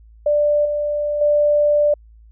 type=tone with level steps; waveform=sine; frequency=590 Hz; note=D5; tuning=8 cents sharp; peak=-13 / -18 / -12 dBFS; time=0.26-1.94 s; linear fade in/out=5 ms; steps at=0.65 / 1.21 s; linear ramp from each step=5 ms; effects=added 55 Hz sine -43 dBFS peak until 2.31 s